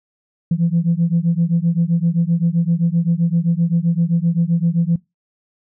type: beating tone pair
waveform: sine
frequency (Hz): 165.4 / 173.1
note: E3 / F3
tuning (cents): +6 / -15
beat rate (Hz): 7.7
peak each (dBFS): -16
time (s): 0.51-4.96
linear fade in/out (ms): 5
effects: noise-tail reverb RT60 0.2 s tail -22 dB re dry + tanh soft clip ceiling -8 dBFS